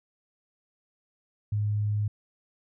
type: tone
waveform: sine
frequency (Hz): 104.6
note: G#2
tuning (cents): +13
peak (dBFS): -24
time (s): 1.52-2.08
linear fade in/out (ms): 5
effects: none